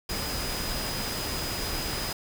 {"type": "tone in noise", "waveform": "sine", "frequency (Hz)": 4977, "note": "D#8", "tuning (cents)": 0, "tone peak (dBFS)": -36, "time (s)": [0.09, 2.13], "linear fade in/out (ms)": 5, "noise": "pink", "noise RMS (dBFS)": -32, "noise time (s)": [0.09, 2.13], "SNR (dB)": -7, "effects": []}